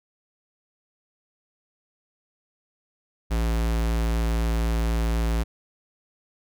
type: tone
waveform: square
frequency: 56.5 Hz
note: A1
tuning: 47 cents sharp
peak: -22 dBFS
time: 3.3-5.44 s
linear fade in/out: 20 ms
effects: none